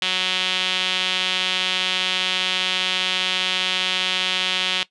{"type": "tone with band-pass filter", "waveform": "sawtooth", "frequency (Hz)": 185, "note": "F#3", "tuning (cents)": 0, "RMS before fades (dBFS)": -22, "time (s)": [0.02, 4.83], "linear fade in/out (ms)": 2, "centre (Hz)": 3200, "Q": 3.7, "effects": ["noise-tail reverb RT60 0.1 s tail -18 dB re dry", "resampled to 24000 Hz"]}